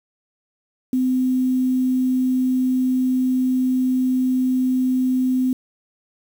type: tone with quantisation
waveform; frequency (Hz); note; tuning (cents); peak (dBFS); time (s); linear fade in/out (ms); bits
sine; 256; C4; -38; -16; 0.93-5.53; 2; 7
effects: none